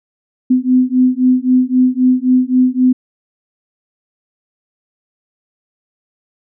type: beating tone pair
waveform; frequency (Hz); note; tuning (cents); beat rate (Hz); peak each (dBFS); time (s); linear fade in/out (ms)
sine; 252.3 / 256.1; B3 / C4; +37 / -37; 3.8; -12; 0.5-2.93; 10
effects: none